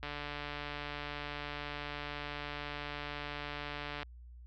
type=click train; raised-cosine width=0.3 ms; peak=-24 dBFS; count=585; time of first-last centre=0.03-4.03 s; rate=146 Hz; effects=added 60 Hz sine -49 dBFS peak until 4.46 s + low-pass 5000 Hz 12 dB/octave